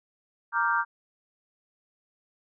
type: chord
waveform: sine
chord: G minor seventh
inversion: first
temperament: equal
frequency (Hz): 932.3 / 1174.7 / 1396.9 / 1568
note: Bb5 / D6 / F6 / G6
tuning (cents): 0 / 0 / 0 / 0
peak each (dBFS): -28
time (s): 0.52-0.85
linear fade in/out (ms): 50
effects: none